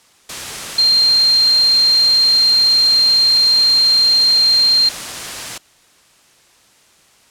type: tone in noise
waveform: sine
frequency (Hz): 4186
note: C8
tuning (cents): 0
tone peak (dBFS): -9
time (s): 0.78-4.89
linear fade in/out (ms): 5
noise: white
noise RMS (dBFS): -26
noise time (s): 0.29-5.58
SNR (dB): +14
effects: white hiss -51 dBFS RMS until 7.3 s + low-pass 9000 Hz 12 dB/octave